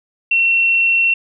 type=tone; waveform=sine; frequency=2717 Hz; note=F7; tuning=48 cents flat; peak=-11 dBFS; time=0.31-1.14 s; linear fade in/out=5 ms; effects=none